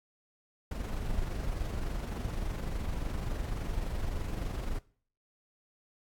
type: noise with amplitude modulation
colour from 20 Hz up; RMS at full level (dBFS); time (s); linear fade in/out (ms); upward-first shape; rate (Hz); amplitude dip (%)
brown; -32; 0.71-4.79; 5; sine; 23.5; 45
effects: noise-tail reverb RT60 0.5 s tail -21 dB re dry + AAC 64 kbps